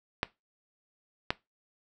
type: clicks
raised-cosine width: 0.3 ms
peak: -10 dBFS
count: 2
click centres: 0.231 / 1.305 s
effects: noise-tail reverb RT60 0.2 s tail -19 dB re dry